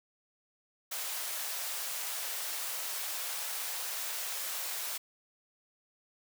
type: high-pass noise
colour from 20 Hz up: white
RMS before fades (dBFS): -37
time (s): 0.91-4.98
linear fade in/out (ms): 10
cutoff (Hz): 520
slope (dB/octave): 24
effects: none